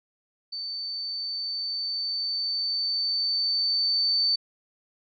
sine tone with level ramp, 4546 Hz, C#8, 43 cents sharp, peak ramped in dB -31 to -20 dBFS, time 0.52-4.36 s, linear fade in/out 10 ms, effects none

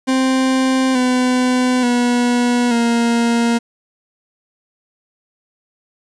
40% pulse tone with pitch steps, 261.6 / 252.1 / 243 / 234.1 Hz, C4 / B3 / B3 / A#3, 0 / +36 / -28 / +8 cents, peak -12 dBFS, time 0.07-3.59 s, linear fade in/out 20 ms, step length 880 ms, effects resampled to 22050 Hz + 7-bit

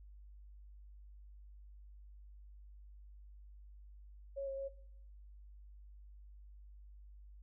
sine tone with pitch steps, 552 / 542 / 547 Hz, C#5 / C#5 / C#5, -7 / -39 / -23 cents, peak -38 dBFS, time 4.36-4.69 s, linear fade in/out 20 ms, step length 110 ms, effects noise-tail reverb RT60 0.8 s tail -20 dB re dry + added 50 Hz sine -53 dBFS peak until 7.42 s

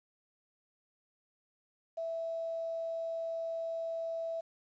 sine tone with quantisation, 659.3 Hz, E5, in tune, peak -34 dBFS, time 1.97-4.41 s, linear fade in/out 10 ms, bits 10, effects resampled to 16000 Hz

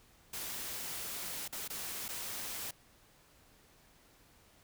white noise with dropouts, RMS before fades -41 dBFS, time 0.33-2.71 s, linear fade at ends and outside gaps 5 ms, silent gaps 1.479-1.525 / 1.679-1.7 / 2.082-2.088 s, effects pink hiss -64 dBFS RMS until 4.63 s

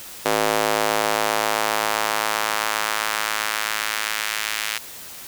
square tone with high-pass filter sweep, 53.8 Hz, A1, 38 cents flat, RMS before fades -23 dBFS, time 0.25-4.78 s, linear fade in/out 5 ms, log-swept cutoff 490 to 2100 Hz, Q 1.1, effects white hiss -38 dBFS RMS until 5.27 s

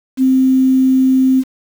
sine tone with quantisation, 261.6 Hz, C4, in tune, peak -8 dBFS, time 0.17-1.44 s, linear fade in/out 50 ms, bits 6, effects none

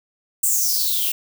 violet noise with high-pass filter sweep, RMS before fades -20 dBFS, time 0.43-1.12 s, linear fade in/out 5 ms, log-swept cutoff 8200 to 2700 Hz, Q 6.5, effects none

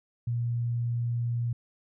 sine tone, 118.8 Hz, A#2, 33 cents sharp, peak -26 dBFS, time 0.27-1.53 s, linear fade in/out 5 ms, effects none

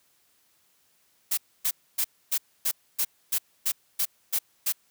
blue noise bursts, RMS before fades -25 dBFS, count 11, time 1.31-4.725 s, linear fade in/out 10 ms, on 65 ms, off 270 ms, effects white hiss -66 dBFS RMS until 4.9 s + high-pass 60 Hz 12 dB/octave

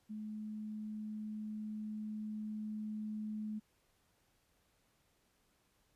sine tone with level ramp, 213.9 Hz, A3, 49 cents flat, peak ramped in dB -41 to -38 dBFS, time 0.09-3.6 s, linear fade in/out 20 ms, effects pink hiss -75 dBFS RMS until 5.95 s + resampled to 32000 Hz

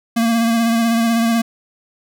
square tone with vibrato, 230 Hz, A#3, 23 cents flat, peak -14 dBFS, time 0.16-1.42 s, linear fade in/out 10 ms, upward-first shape sine, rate 16 Hz, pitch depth 28 cents each way, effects none

